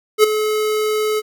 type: tone with ADSR envelope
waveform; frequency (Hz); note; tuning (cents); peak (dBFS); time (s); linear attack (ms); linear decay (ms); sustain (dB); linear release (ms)
square; 428.8; A4; -45; -6; 0.18-1.22; 57; 10; -11; 37
effects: none